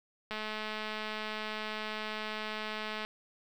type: click train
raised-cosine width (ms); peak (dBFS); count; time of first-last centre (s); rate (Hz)
0.3; -22; 590; 0.31-3.05; 215
effects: 9-bit